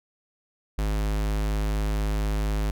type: tone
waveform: square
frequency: 52.1 Hz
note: G#1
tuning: 6 cents sharp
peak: -24 dBFS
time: 0.78-2.71 s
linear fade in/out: 5 ms
effects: none